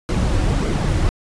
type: noise with flanger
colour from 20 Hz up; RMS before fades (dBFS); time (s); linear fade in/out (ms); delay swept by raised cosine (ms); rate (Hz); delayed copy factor
brown; -18; 0.09-1.09; 0; 1.1 to 4.8; 1.7; -0.5
effects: resampled to 22050 Hz